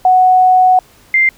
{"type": "tone pair in turn", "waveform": "sine", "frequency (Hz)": [740, 2093], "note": ["F#5", "C7"], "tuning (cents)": [0, 0], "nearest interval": "octave + tritone", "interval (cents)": 1800, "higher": "second", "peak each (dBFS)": [-5, -7], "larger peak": "first", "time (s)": [[0.05, 0.79], [1.14, 1.29]], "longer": "first", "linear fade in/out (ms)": 2, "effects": ["pink hiss -46 dBFS RMS until 1.37 s"]}